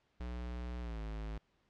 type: tone with pitch glide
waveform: square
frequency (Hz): 60.6 to 53.68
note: B1 to A1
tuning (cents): -32 to -42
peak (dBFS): -40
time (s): 0.2-1.38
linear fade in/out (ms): 5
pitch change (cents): -210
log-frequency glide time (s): 0.81-1.01
effects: pink hiss -75 dBFS RMS until 1.69 s + low-pass 4000 Hz 12 dB/octave